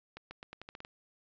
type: accelerating click train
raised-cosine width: 0.3 ms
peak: -29 dBFS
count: 9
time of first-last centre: 0.17-0.849 s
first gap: 140 ms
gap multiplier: 0.85
effects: resampled to 16000 Hz